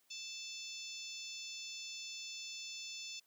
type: harmonic tone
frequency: 880 Hz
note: A5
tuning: in tune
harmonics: 3 / 4 / 5 / 6 / 7 / 8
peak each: -50 / -50 / -53 / -50 / -53 / -54 dBFS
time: 0.1-3.2 s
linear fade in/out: 10 ms
effects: white hiss -74 dBFS RMS until 3.26 s + high-pass 150 Hz 12 dB/octave